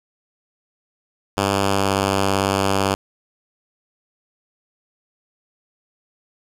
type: tone with pitch glide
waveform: 5% pulse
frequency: 99 to 97.86 Hz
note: G2 to G2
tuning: +18 to -2 cents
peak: -6 dBFS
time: 1.37-2.95 s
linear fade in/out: 5 ms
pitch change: -20 cents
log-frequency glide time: 1.51-2.01 s
effects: low-pass 12000 Hz 12 dB/octave + 7-bit